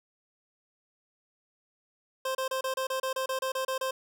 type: tone bursts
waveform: 25% pulse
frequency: 525 Hz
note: C5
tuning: 6 cents sharp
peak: -25 dBFS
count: 13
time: 2.25-3.91 s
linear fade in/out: 5 ms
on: 100 ms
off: 30 ms
effects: none